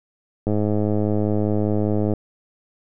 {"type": "click train", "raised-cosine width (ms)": 2, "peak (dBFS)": -9, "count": 176, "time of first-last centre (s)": [0.47, 2.137], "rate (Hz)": 105, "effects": []}